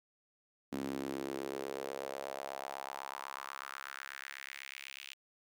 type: tone with high-pass filter sweep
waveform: sawtooth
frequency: 68.1 Hz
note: C#2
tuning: 30 cents flat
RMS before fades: -43 dBFS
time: 0.72-5.14 s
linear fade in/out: 10 ms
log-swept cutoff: 250 to 2800 Hz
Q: 2.9
effects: none